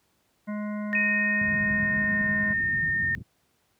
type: harmonic tone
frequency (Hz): 209.4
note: G#3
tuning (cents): +15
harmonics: 1 / 3 / 5 / 7 / 9 / 10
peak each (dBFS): -29 / -39 / -43 / -46 / -48 / -49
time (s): 0.47-2.54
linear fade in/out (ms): 20
type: tone with pitch glide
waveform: sine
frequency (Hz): 1847 to 1826.8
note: A#6 to A#6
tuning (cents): -16 to -36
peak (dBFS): -23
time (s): 0.93-3.15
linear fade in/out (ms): 0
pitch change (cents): -20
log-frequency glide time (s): 1.56-2.4
type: tone with exponential decay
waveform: sine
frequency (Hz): 2523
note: D#7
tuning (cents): +23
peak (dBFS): -24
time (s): 0.95-2.84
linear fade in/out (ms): 2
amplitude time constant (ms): 410
type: low-pass noise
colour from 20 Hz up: white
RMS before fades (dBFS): -35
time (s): 1.4-3.23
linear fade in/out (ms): 20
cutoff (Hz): 200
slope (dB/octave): 24
effects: pink hiss -69 dBFS RMS until 3.79 s + high-pass 80 Hz 12 dB/octave